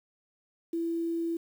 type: tone with quantisation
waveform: sine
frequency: 333.8 Hz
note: E4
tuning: 22 cents sharp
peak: -28 dBFS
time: 0.73-1.37 s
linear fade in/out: 5 ms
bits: 9
effects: none